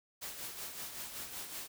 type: noise with tremolo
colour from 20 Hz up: white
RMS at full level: -42 dBFS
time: 0.21-1.68 s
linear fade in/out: 20 ms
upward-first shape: sine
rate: 5.3 Hz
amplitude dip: 50%
effects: none